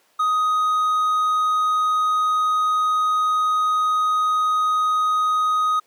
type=tone; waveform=triangle; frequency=1251 Hz; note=D#6; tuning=9 cents sharp; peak=-15 dBFS; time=0.19-5.8 s; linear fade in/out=10 ms; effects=pink hiss -60 dBFS RMS until 5.86 s + high-pass 400 Hz 12 dB/octave